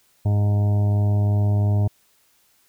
harmonic tone, 102.9 Hz, G#2, 16 cents flat, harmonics 1 / 2 / 3 / 4 / 6 / 7 / 8 / 9, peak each -16 / -30 / -36 / -37 / -35 / -39 / -46 / -45 dBFS, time 0.25-1.88 s, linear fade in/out 10 ms, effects white hiss -61 dBFS RMS until 2.68 s

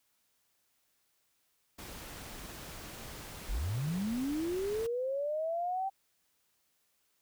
pink noise, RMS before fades -46 dBFS, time 1.78-4.87 s, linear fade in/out 10 ms
sine linear sweep, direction up, 31.58 to 784 Hz, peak -31 dBFS, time 3.48-5.9 s, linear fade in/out 20 ms
effects white hiss -75 dBFS RMS until 7.21 s

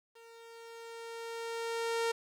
sawtooth tone with level ramp, 460.3 Hz, A#4, 22 cents flat, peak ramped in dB -50 to -25 dBFS, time 0.15-2.12 s, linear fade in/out 10 ms, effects low-pass 9000 Hz 12 dB/octave + 11-bit

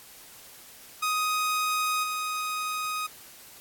sawtooth tone with level steps, 1251 Hz, D#6, 9 cents sharp, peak -21 / -25 dBFS, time 1.02-3.07 s, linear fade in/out 10 ms, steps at 2.03 s, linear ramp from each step 10 ms, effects white hiss -49 dBFS RMS until 3.6 s + AAC 64 kbps

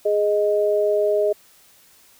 sine tone pair together, 415.3 / 622.3 Hz, G#4 / D#5, 0 / 0 cents, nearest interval perfect fifth, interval 700 cents, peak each -19 dBFS, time 0.05-1.33 s, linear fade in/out 10 ms, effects white hiss -53 dBFS RMS until 2.19 s

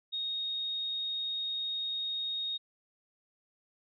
sine tone, 3729 Hz, A#7, in tune, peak -32 dBFS, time 0.12-2.58 s, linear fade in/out 20 ms, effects none

